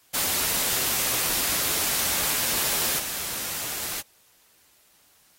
white noise with level steps, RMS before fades -25 / -31 dBFS, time 0.13-4.02 s, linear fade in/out 20 ms, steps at 2.98 s, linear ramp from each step 20 ms, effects white hiss -60 dBFS RMS until 5.38 s + AAC 48 kbps

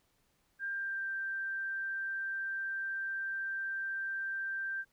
sine tone with pitch glide, 1594 to 1573 Hz, G6 to G6, +28 to +6 cents, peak -34 dBFS, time 0.59-4.85 s, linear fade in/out 50 ms, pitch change -22 cents, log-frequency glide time 0.7-1.08 s, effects pink hiss -74 dBFS RMS until 4.92 s

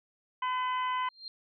harmonic tone, 506 Hz, B4, 42 cents sharp, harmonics 2 / 3 / 4 / 5 / 6, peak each -29 / -42 / -40 / -48 / -43 dBFS, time 0.42-1.09 s, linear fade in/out 5 ms
sine tone with exponential growth, 4186 Hz, C8, in tune, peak -36 dBFS, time 1.05-1.28 s, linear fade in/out 1 ms, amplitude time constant 49 ms
effects none

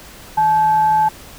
sine tone with frequency modulation, 863 Hz, A5, 34 cents flat, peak -11 dBFS, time 0.37-1.09 s, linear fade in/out 10 ms, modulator 704 Hz, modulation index 0.21, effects pink hiss -39 dBFS RMS until 1.38 s

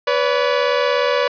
sawtooth tone pair together, 493.9 / 570.7 Hz, B4 / D5, 0 / -50 cents, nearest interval minor third, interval 250 cents, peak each -14 dBFS, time 0.07-1.28 s, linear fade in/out 5 ms, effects resampled to 11025 Hz + 7-bit

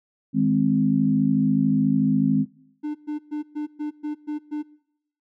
sine chord, Ab major, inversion second, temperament equal with one note detuned, 156.92 / 207.7 / 261.6 Hz, Eb3 / Ab3 / C4, +15 / 0 / 0 cents, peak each -24 / -21 / -20 dBFS, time 0.33-2.46 s, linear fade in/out 50 ms
triangle tone bursts, 299.6 Hz, D4, 35 cents sharp, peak -23 dBFS, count 8, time 2.83-4.63 s, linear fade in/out 20 ms, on 120 ms, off 120 ms
effects noise-tail reverb RT60 0.8 s tail -22 dB re dry

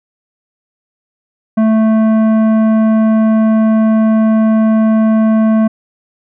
triangle tone with tanh clipping, 220 Hz, A3, in tune, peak -9 dBFS, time 1.57-5.68 s, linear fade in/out 10 ms, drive 16 dB, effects none

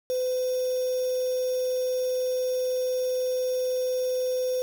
sine tone with quantisation, 507 Hz, B4, 45 cents sharp, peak -24 dBFS, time 0.1-4.62 s, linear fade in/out 0 ms, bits 6, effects none

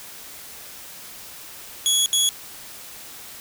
20% pulse tone bursts at uneven times, 3355 Hz, G#7, 17 cents sharp, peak -11 dBFS, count 2, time 1.86-2.06 / 2.13-2.29 s, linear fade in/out 0 ms, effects white hiss -40 dBFS RMS until 3.4 s

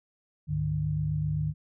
sine tone cluster, 71.7 / 103.7 / 151.4 Hz, D2 / G#2 / D#3, -41 / -2 / -47 cents, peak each -36 / -33 / -27 dBFS, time 0.47-1.54 s, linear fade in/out 50 ms, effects none

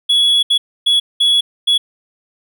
triangle tone bursts at uneven times, 3373 Hz, G#7, 26 cents sharp, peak -8 dBFS, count 5, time 0.09-0.43 / 0.5-0.58 / 0.86-1 / 1.2-1.41 / 1.67-1.78 s, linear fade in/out 10 ms, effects none

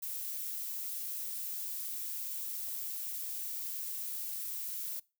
violet noise, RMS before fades -39 dBFS, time 0.02-5 s, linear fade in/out 10 ms, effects noise-tail reverb RT60 0.3 s tail -23 dB re dry

